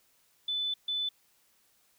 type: tone bursts at uneven times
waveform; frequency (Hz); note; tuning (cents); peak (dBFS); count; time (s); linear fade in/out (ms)
sine; 3501; A7; -9; -29; 2; 0.48-0.74 / 0.88-1.09; 5
effects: white hiss -68 dBFS RMS until 1.98 s